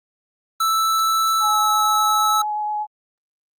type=tone with pitch glide; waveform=square; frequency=1318.5 to 1303.4 Hz; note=E6 to E6; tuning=0 to -20 cents; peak=-17 dBFS; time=0.6-2.42 s; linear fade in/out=5 ms; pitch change=-20 cents; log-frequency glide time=1.38-1.55 s
type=noise with exponential decay; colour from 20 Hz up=violet; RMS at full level=-33 dBFS; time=1.27-1.55 s; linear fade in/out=0 ms; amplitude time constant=60 ms
type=tone with vibrato; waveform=sine; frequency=844 Hz; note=G#5; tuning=28 cents sharp; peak=-21 dBFS; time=1.4-2.87 s; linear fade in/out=50 ms; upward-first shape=sine; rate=8.6 Hz; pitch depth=10 cents each way
effects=Opus 32 kbps